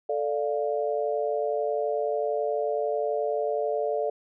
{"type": "chord", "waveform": "sine", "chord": "D minor", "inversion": "second", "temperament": "equal", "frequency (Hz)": [440, 587.3, 698.5], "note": ["A4", "D5", "F5"], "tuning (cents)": [0, 0, 0], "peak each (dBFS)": [-28, -28, -31], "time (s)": [0.09, 4.1], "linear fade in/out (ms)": 5, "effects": []}